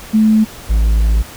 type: tone pair in turn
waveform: sine / triangle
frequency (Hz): 217.5 / 54.48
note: A3 / A1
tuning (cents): -20 / -16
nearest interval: 2 octaves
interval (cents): 2396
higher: first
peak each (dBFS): -7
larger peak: neither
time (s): 0.13-0.45 / 0.69-1.23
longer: second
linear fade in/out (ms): 20
effects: pink hiss -34 dBFS RMS until 1.36 s